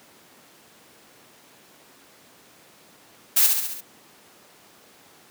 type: noise with echo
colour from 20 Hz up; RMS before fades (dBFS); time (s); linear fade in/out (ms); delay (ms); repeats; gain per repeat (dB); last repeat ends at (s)
blue; -17; 3.36-3.47; 10; 68; 5; -4; 3.81
effects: pink hiss -52 dBFS RMS until 5.3 s + high-pass 200 Hz 12 dB/octave